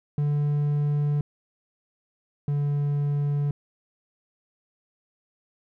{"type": "tone pair in turn", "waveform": "triangle", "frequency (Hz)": [146.3, 144.37], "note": ["D3", "D3"], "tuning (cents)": [-6, -29], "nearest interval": "unison", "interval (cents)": 23, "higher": "first", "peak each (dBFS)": [-19, -20], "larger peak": "first", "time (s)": [[0.18, 1.21], [2.48, 3.51]], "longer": "neither", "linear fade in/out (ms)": 2, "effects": []}